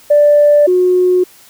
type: tone pair in turn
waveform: sine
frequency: 587.3 / 363.6 Hz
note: D5 / F#4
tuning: 0 / -30 cents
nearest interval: minor sixth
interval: 830 cents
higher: first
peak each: -4 / -7 dBFS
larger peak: first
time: 0.1-0.67 / 0.67-1.24 s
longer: neither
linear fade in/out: 10 ms
effects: tanh soft clip ceiling 0 dBFS + white hiss -43 dBFS RMS until 1.49 s